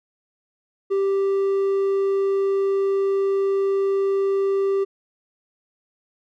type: tone with hard clipping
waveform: sine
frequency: 392 Hz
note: G4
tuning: in tune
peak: -19 dBFS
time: 0.9-4.85 s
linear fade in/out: 20 ms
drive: 3 dB
effects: none